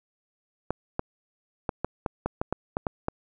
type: clicks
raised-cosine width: 1 ms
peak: -12 dBFS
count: 11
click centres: 0.706 / 0.994 / 1.692 / 1.846 / 2.062 / 2.26 / 2.415 / 2.526 / 2.769 / 2.868 / 3.084 s
effects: none